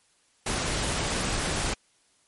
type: noise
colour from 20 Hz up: pink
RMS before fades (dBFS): -28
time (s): 0.46-1.74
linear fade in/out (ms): 5
effects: white hiss -65 dBFS RMS until 2.27 s + MP3 48 kbps